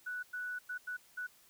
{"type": "tone bursts at uneven times", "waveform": "sine", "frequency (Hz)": 1480, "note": "F#6", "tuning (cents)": 0, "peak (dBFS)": -37, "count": 5, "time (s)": [[0.06, 0.23], [0.33, 0.59], [0.69, 0.78], [0.87, 0.97], [1.17, 1.27]], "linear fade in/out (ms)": 10, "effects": ["white hiss -64 dBFS RMS until 1.49 s"]}